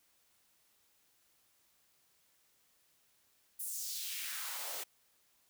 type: noise with high-pass filter sweep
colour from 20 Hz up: white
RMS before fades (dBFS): -41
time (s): 3.59-4.84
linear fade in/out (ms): 10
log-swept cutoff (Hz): 11000 to 410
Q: 1.8
effects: white hiss -72 dBFS RMS until 5.49 s